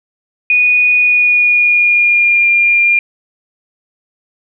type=tone with pitch glide; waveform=sine; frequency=2468 to 2401 Hz; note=D#7 to D7; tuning=-15 to +38 cents; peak=-7 dBFS; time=0.5-2.99 s; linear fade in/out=2 ms; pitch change=-47 cents; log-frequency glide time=0.97-2.48 s; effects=none